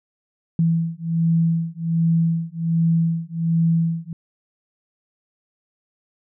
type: beating tone pair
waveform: sine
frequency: 164.81 / 166.11 Hz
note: E3 / E3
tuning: 0 / +14 cents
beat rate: 1.3 Hz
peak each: -20 dBFS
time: 0.59-4.13 s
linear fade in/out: 2 ms
effects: none